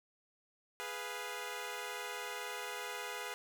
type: chord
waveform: 10% pulse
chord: F diminished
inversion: first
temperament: equal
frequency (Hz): 415.3 / 493.9 / 698.5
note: Ab4 / Cb5 / F5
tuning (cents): 0 / 0 / 0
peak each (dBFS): -36 / -35 / -39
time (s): 0.8-3.34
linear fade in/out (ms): 0
effects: none

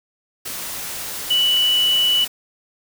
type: tone in noise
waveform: sine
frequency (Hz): 2960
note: F#7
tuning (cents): 0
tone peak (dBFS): -14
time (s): 1.3-2.25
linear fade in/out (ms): 10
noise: white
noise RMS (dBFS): -29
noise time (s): 0.45-2.28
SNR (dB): +12
effects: none

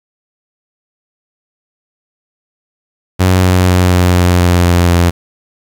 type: tone with pitch steps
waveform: sawtooth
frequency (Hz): 92.4 / 91.55 / 90.71 / 89.87 / 89.05 / 88.23 / 87.42 / 86.61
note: F#2 / F#2 / F#2 / F#2 / F2 / F2 / F2 / F2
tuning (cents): -2 / -18 / -34 / -50 / +34 / +18 / +2 / -14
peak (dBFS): -3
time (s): 3.19-5.11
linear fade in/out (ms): 20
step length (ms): 240
effects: 7-bit

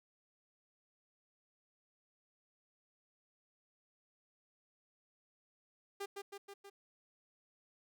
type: tone with echo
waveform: sawtooth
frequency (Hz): 399.4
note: G4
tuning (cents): +32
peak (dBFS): -36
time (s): 6-6.06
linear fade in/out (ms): 10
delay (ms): 160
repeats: 4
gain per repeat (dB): -3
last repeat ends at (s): 6.7
effects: none

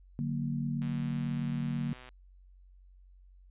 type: chord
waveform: sine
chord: D augmented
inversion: none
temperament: equal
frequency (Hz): 146.83 / 185 / 233.1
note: D3 / F#3 / A#3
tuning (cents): 0 / 0 / 0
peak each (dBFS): -33 / -39 / -34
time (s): 0.19-1.93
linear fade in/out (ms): 0
type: click train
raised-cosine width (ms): 0.3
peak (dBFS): -34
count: 161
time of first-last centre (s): 0.82-2.09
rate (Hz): 126
effects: added 46 Hz sine -54 dBFS peak until 3.5 s + resampled to 8000 Hz

